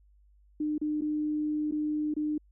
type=tone with dropouts; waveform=sine; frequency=302.3 Hz; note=D#4; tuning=50 cents flat; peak=-27 dBFS; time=0.6-2.38 s; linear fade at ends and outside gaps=5 ms; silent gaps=0.781-0.814 / 1.01-1.018 / 1.712-1.721 / 2.14-2.165 s; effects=added 50 Hz sine -58 dBFS peak until 2.51 s